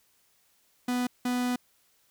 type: tone bursts at uneven times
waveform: 45% pulse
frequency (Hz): 247.5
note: B3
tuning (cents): +4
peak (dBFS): -26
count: 2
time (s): 0.88-1.07 / 1.25-1.56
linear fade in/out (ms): 5
effects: white hiss -67 dBFS RMS until 2.1 s